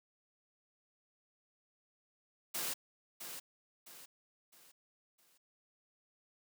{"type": "noise with echo", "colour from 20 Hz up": "white", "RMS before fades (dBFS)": -38, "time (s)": [2.54, 2.74], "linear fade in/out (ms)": 10, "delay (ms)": 660, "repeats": 4, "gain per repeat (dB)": -8, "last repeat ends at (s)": 5.38, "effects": ["high-pass 150 Hz 12 dB/octave"]}